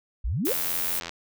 sine exponential sweep, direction up, 43.88 to 587.3 Hz, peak -24 dBFS, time 0.24-0.53 s, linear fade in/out 10 ms
violet noise, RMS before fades -28 dBFS, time 0.45-1 s, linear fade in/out 5 ms
click train, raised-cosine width 0.2 ms, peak -16 dBFS, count 54, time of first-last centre 0.47-1.094 s, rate 85 Hz
effects none

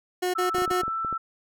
30% pulse tone bursts, 362.4 Hz, F#4, 36 cents flat, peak -21 dBFS, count 4, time 0.22-0.82 s, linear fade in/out 10 ms, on 120 ms, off 40 ms
sine tone with pitch glide, 1319 to 1328.9 Hz, E6 to E6, +1 to +14 cents, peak -26 dBFS, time 0.35-1.18 s, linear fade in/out 10 ms, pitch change +13 cents, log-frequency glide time 0.76-0.97 s
clicks, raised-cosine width 2 ms, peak -24 dBFS, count 9, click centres 0.547 / 0.583 / 0.62 / 0.678 / 0.712 / 0.834 / 0.88 / 1.048 / 1.127 s
effects none

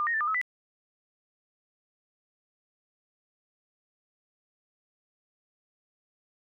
sine tone with pitch steps, 1200 / 1863 / 1769 / 1205 / 1287 / 1986 Hz, D6 / A#6 / A6 / D6 / E6 / B6, +37 / -2 / +9 / +44 / -42 / +9 cents, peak -25 dBFS, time 0-0.414 s, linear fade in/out 0 ms, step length 69 ms, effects none

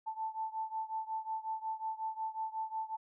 sine beating tone pair, 880 / 885.5 Hz, A5 / A5, 0 / +11 cents, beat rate 5.5 Hz, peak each -38 / -40 dBFS, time 0.06-2.97 s, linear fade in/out 20 ms, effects none

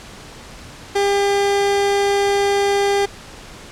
30% pulse tone, 400.8 Hz, G4, 38 cents sharp, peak -12 dBFS, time 0.95-3.06 s, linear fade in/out 10 ms, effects pink hiss -38 dBFS RMS until 3.71 s + low-pass 8000 Hz 12 dB/octave

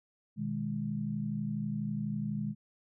sine chord, G# minor, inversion first, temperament equal, 123.47 / 155.56 / 207.7 Hz, B2 / D#3 / G#3, 0 / 0 / 0 cents, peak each -39 / -37 / -34 dBFS, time 0.36-2.55 s, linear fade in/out 50 ms, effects none

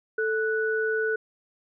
sine tone pair together, 440 / 1480 Hz, A4 / F#6, 0 / 0 cents, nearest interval octave + major sixth, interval 2100 cents, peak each -25 / -27 dBFS, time 0.18-1.16 s, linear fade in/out 5 ms, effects none

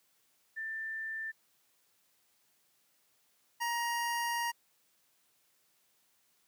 sine / 25% pulse tone pair in turn, 1780 / 942.9 Hz, A6 / A#5, +20 / +20 cents, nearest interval major seventh, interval 1100 cents, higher first, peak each -36 / -28 dBFS, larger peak second, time 0.56-1.32 / 3.6-4.52 s, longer second, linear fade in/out 20 ms, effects white hiss -72 dBFS RMS until 6.47 s + high-pass 100 Hz 12 dB/octave

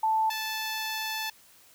sine / 10% pulse tone pair in turn, 880 / 875.2 Hz, A5 / A5, 0 / -9 cents, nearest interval unison, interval 9 cents, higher first, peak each -22 dBFS, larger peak neither, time 0.03-0.3 / 0.3-1.3 s, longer second, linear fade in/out 5 ms, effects white hiss -57 dBFS RMS until 1.74 s

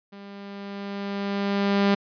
sawtooth tone with level ramp, 199.8 Hz, G3, 33 cents sharp, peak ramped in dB -37 to -13 dBFS, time 0.12-1.95 s, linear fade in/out 10 ms, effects resampled to 11025 Hz

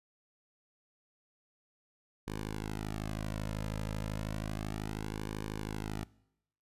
sawtooth tone with flanger, 52.8 Hz, G#1, 29 cents sharp, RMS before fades -38 dBFS, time 2.27-6.04 s, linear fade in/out 5 ms, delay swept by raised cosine 1.5 to 2.7 ms, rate 0.32 Hz, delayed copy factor -1, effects noise-tail reverb RT60 0.8 s tail -22 dB re dry + resampled to 32000 Hz

